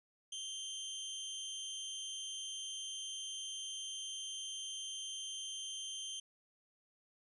25% pulse tone with amplitude modulation, 3136 Hz, G7, in tune, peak -36 dBFS, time 0.32-6.2 s, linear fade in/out 5 ms, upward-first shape sine, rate 297 Hz, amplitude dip 45%, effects resampled to 32000 Hz

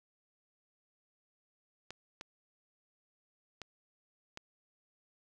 clicks, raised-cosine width 0.2 ms, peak -26 dBFS, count 4, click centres 1.906 / 2.211 / 3.617 / 4.374 s, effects none

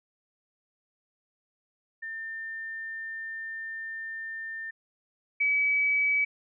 sine tone pair in turn, 1800 / 2284 Hz, A6 / D7, +39 / -49 cents, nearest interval major third, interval 412 cents, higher second, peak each -34 / -22 dBFS, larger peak second, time 2.02-4.71 / 5.4-6.25 s, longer first, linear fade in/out 10 ms, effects none

